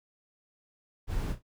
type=noise with echo; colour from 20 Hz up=brown; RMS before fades=-31 dBFS; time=1.07-1.36 s; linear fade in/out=50 ms; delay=33 ms; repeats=2; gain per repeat=-11 dB; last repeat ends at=1.426 s; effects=none